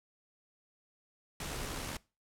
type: noise with amplitude modulation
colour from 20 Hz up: pink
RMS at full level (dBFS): -38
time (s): 1.4-1.97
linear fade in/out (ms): 2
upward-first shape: sine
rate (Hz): 70.1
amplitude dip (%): 35
effects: noise-tail reverb RT60 0.3 s tail -22 dB re dry + low-pass 12000 Hz 12 dB/octave